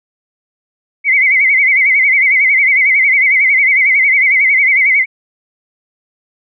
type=tone with vibrato; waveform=sine; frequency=2150 Hz; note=C7; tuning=47 cents sharp; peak=-7 dBFS; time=1.04-5.06 s; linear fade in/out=50 ms; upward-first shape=sine; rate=11 Hz; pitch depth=110 cents each way; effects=none